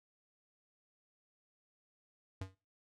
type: tone with exponential decay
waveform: square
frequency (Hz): 94.9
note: F#2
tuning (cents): +44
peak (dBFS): -37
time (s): 2.41-2.55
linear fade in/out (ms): 5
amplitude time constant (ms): 30
effects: noise-tail reverb RT60 0.3 s tail -20 dB re dry + low-pass 8000 Hz 12 dB/octave